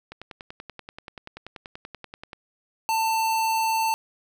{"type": "click train", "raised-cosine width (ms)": 0.3, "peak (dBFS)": -22, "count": 24, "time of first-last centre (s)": [0.12, 2.332], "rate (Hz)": 10.4}
{"type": "tone", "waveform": "square", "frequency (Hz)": 892, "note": "A5", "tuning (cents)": 23, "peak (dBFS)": -22, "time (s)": [2.89, 3.94], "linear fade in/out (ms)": 0}
{"effects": []}